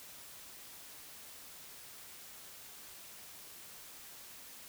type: silence
effects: white hiss -52 dBFS RMS until 4.68 s